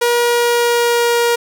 sawtooth tone with pitch glide, 478 to 473.1 Hz, A#4 to A#4, +43 to +26 cents, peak -8 dBFS, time 0.01-1.36 s, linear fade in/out 10 ms, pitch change -17 cents, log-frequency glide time 0.21-1.18 s, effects none

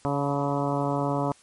harmonic tone with a mistuned harmonic, 141.5 Hz, C#3, 36 cents sharp, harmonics 1 / 2 / 3 / 4 / 5 / 6 / 7 / 8 / 9, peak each -29 / -29 / -33 / -31 / -32 / -35 / -33 / -38 / -39 dBFS, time 0.05-1.32 s, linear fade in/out 0 ms, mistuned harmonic 6, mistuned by +48 cents, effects white hiss -56 dBFS RMS until 1.42 s + MP3 48 kbps

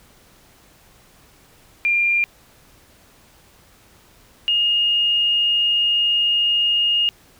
sine tone pair in turn, 2394 / 2847 Hz, D7 / F7, +33 / +33 cents, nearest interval minor third, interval 300 cents, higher second, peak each -15 dBFS, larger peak neither, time 1.85-2.24 / 4.48-7.09 s, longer second, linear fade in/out 0 ms, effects pink hiss -52 dBFS RMS until 7.39 s

